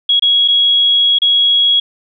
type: tone with dropouts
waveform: sine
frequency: 3322 Hz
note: G#7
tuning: in tune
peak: -8 dBFS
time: 0.09-1.8 s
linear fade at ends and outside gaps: 5 ms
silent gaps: 0.196-0.222 / 0.479-0.483 / 1.187-1.218 s
effects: none